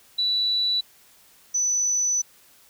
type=tone pair in turn; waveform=sine; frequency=3951 / 5983 Hz; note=B7 / F#8; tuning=0 / +18 cents; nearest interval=perfect fifth; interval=718 cents; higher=second; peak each=-20 dBFS; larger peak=neither; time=0.18-0.81 / 1.54-2.22 s; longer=second; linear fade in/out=10 ms; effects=white hiss -55 dBFS RMS until 2.69 s